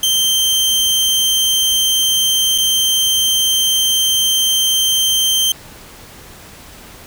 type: tone with dropouts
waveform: sawtooth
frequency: 3136 Hz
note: G7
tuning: in tune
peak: -9 dBFS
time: 0.03-5.52 s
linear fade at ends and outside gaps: 2 ms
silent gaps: 2.579-2.583 s
effects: pink hiss -38 dBFS RMS until 7.06 s